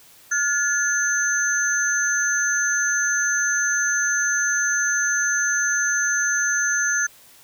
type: tone cluster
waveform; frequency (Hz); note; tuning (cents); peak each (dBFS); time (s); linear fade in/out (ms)
sine; 1427 / 1714 / 6220; F6 / A6 / G8; +37 / -46 / -14; -23; 0.31-7.07; 10
effects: white hiss -50 dBFS RMS until 7.43 s